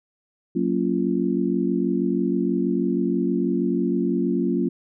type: chord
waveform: sine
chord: Gb major seventh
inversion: none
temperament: just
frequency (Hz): 185 / 231.2 / 277.5 / 346.9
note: Gb3 / Bb3 / Db4 / F4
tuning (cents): 0 / -14 / +2 / -12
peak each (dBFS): -25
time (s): 0.55-4.69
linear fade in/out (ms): 10
effects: none